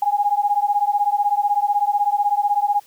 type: beating tone pair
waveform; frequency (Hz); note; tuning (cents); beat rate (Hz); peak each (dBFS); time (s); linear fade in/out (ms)
sine; 813 / 829; G#5 / G#5; -37 / -3; 16; -19; 0.02-2.8; 5
effects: white hiss -52 dBFS RMS until 2.86 s